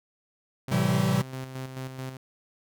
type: tone with tremolo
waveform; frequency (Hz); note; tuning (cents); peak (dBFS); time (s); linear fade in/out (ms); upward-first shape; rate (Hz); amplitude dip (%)
sawtooth; 130.81; C3; 0; -29; 0.68-2.17; 2; square; 4.6; 50
type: chord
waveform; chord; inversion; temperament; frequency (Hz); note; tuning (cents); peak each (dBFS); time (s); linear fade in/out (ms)
45% pulse; A minor seventh; none; equal with one note detuned; 110 / 130.81 / 164.81 / 192.41; A2 / C3 / E3 / G3; 0 / 0 / 0 / -32; -30 / -29 / -28 / -26; 0.71-1.22; 10
effects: none